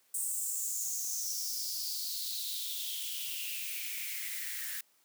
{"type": "noise with high-pass filter sweep", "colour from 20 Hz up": "blue", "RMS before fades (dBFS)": -37, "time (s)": [0.14, 4.81], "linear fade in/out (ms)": 5, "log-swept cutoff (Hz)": [8600, 1700], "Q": 5.8, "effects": ["white hiss -69 dBFS RMS until 5.04 s", "high-pass 200 Hz 12 dB/octave"]}